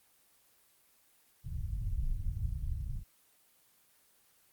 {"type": "low-pass noise", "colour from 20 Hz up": "pink", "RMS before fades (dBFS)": -35, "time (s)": [1.43, 3.04], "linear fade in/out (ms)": 50, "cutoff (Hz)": 110, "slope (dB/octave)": 24, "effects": ["white hiss -67 dBFS RMS until 4.52 s", "Opus 24 kbps"]}